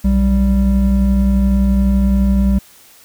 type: tone pair together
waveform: triangle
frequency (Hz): 61.37 / 195.8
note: B1 / G3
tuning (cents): -10 / -2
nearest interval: octave + minor sixth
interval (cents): 2008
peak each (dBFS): -11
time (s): 0.04-2.59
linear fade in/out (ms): 10
effects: white hiss -45 dBFS RMS until 3.04 s